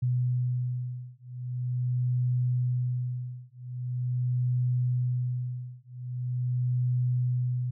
sine beating tone pair, 124.2 / 124.63 Hz, B2 / B2, +10 / +16 cents, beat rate 0.43 Hz, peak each -29 dBFS, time 0.02-7.71 s, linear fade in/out 10 ms, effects none

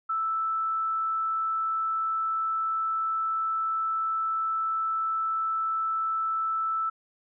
sine tone, 1318.5 Hz, E6, in tune, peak -25 dBFS, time 0.09-6.9 s, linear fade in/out 10 ms, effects none

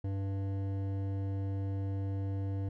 sine tone with hard clipping, 97.8 Hz, G2, 4 cents flat, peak -34 dBFS, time 0.04-2.69 s, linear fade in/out 5 ms, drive 12 dB, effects none

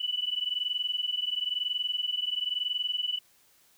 sine tone pair together, 2959 / 2980 Hz, F#7 / F#7, -1 / +12 cents, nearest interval unison, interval 13 cents, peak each -31 / -31 dBFS, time 0-3.19 s, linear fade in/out 10 ms, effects white hiss -63 dBFS RMS until 3.77 s

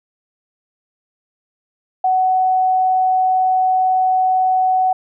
sine tone, 747 Hz, F#5, 16 cents sharp, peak -12 dBFS, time 2.04-4.93 s, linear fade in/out 5 ms, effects none

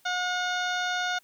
harmonic tone, 723 Hz, F#5, 40 cents flat, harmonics 1 / 2 / 3 / 4 / 5 / 6 / 7 / 8 / 9, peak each -31 / -29 / -40 / -40 / -35 / -42 / -48 / -44 / -45 dBFS, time 0.05-1.19 s, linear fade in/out 10 ms, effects white hiss -63 dBFS RMS until 1.23 s

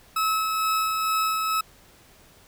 40% pulse tone with tremolo, 1294 Hz, E6, 32 cents flat, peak -20 dBFS, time 0.16-1.61 s, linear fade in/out 5 ms, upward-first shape sine, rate 2.2 Hz, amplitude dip 30%, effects pink hiss -54 dBFS RMS until 2.47 s

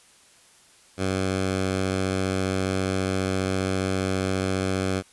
10% pulse tone, 94.8 Hz, F#2, 43 cents sharp, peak -15 dBFS, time 0.97-5.03 s, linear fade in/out 50 ms, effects white hiss -55 dBFS RMS until 5.12 s + resampled to 24000 Hz

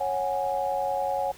sine chord, C# suspended fourth, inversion none, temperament equal with one note detuned, 551.2 / 740 / 830.6 Hz, C#5 / F#5 / G#5, -10 / 0 / 0 cents, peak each -29 dBFS, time 0-1.32 s, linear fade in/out 10 ms, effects pink hiss -49 dBFS RMS until 1.37 s

